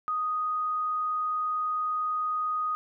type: tone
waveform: sine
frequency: 1244.5 Hz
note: D#6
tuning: in tune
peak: -26 dBFS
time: 0.08-2.75 s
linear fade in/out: 0 ms
effects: none